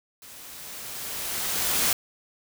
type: noise with level ramp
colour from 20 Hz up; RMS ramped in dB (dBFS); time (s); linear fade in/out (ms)
white; -46 to -22; 0.22-1.93; 2
effects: none